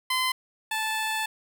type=tone pair in turn; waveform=15% pulse; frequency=1028 / 875.4 Hz; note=C6 / A5; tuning=-31 / -9 cents; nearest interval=minor third; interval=278 cents; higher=first; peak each=-17 / -20 dBFS; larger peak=first; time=0.1-0.32 / 0.71-1.26 s; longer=second; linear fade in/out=5 ms; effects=none